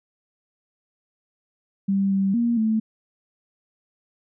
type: tone with pitch steps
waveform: sine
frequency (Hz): 196.1 / 194.5 / 235.6 / 219.7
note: G3 / G3 / A#3 / A3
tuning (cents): +1 / -13 / +19 / -2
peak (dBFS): -18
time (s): 1.88-2.8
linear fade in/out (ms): 10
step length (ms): 230
effects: none